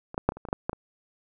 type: clicks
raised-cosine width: 1 ms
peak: -24 / -12 / -6 / -24 / -28 / -24 / -22 / -11 / -12 / -20 dBFS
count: 10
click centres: 0.144 / 0.179 / 0.29 / 0.321 / 0.37 / 0.452 / 0.487 / 0.529 / 0.695 / 0.731 s
effects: none